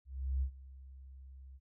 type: tone with ADSR envelope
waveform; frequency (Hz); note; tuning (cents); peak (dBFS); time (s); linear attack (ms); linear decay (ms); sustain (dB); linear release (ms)
sine; 66.3; C2; +23; -29; 0.05-1.6; 370; 85; -20; 43
effects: none